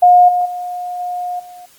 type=tone with level steps; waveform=sine; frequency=716 Hz; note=F5; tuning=43 cents sharp; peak=-4 / -12 / -21 / -19 / -33 dBFS; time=0.02-1.66 s; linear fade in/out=10 ms; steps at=0.28 / 0.45 / 0.99 / 1.39 s; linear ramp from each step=10 ms; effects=white hiss -48 dBFS RMS until 1.78 s + Opus 24 kbps